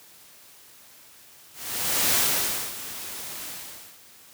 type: noise with ADSR envelope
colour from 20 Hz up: white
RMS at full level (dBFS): -21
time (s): 1.53-4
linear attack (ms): 610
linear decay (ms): 580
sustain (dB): -15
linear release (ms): 530
effects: white hiss -51 dBFS RMS until 4.33 s + high-pass 60 Hz 12 dB/octave